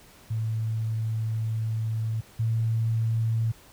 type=tone pair in turn; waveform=sine; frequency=111.2 / 112.95 Hz; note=A2 / A2; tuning=+19 / +46 cents; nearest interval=unison; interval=27 cents; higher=second; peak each=-25 / -22 dBFS; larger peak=second; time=0.3-2.21 / 2.39-3.52 s; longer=first; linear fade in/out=10 ms; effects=pink hiss -53 dBFS RMS until 3.72 s